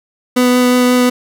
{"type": "tone with vibrato", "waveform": "30% pulse", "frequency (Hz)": 248.7, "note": "B3", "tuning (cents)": 12, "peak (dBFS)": -6, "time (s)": [0.36, 1.1], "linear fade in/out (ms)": 10, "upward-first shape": "triangle", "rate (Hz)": 5.6, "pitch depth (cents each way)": 9, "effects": []}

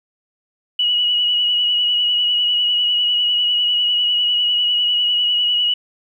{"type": "tone with vibrato", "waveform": "sine", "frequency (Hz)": 2924, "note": "F#7", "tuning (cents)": -21, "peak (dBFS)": -14, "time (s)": [0.79, 5.74], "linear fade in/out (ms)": 5, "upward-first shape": "sine", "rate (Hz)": 10, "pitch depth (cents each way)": 26, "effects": ["9-bit"]}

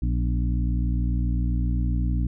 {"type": "harmonic tone with a mistuned harmonic", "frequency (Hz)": 59.7, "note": "A#1", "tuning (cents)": 42, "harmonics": [1, 2, 3, 4, 5], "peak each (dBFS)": [-22, -28, -32, -34, -36], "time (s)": [0.02, 2.27], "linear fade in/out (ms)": 5, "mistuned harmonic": 4, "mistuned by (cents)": 55, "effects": []}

